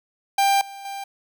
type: tone with level steps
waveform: 45% pulse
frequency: 792 Hz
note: G5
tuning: 18 cents sharp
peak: -16 / -36 / -30 dBFS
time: 0.38-1.04 s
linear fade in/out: 5 ms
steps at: 0.61 / 0.85 s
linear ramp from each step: 2 ms
effects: none